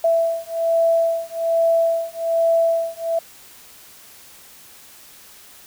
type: beating tone pair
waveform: sine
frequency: 663 / 664.2 Hz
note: E5 / E5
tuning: +10 / +13 cents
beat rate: 1.2 Hz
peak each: -19 dBFS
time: 0.04-3.19 s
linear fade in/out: 5 ms
effects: white hiss -45 dBFS RMS until 5.66 s